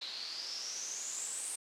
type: noise with low-pass filter sweep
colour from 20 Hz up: white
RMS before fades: -41 dBFS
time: 0.01-1.56 s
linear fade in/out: 10 ms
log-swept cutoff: 4000 to 8900 Hz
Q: 9.2
effects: high-pass 300 Hz 12 dB/octave